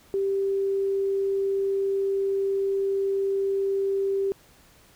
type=tone; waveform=sine; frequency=392 Hz; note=G4; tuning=in tune; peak=-22 dBFS; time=0.14-4.32 s; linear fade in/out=0 ms; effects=pink hiss -56 dBFS RMS until 4.95 s